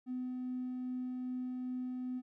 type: tone with tremolo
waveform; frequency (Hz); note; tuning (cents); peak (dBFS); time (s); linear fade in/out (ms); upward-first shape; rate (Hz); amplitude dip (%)
triangle; 252.5; B3; +39; -32; 0.06-2.22; 50; sine; 2.5; 25
effects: tanh soft clip ceiling -33 dBFS